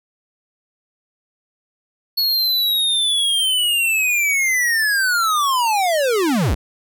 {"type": "linear sweep", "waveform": "square", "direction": "down", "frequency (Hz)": [4377, 41.2], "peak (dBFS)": -16, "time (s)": [2.17, 6.55], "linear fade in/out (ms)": 10, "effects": []}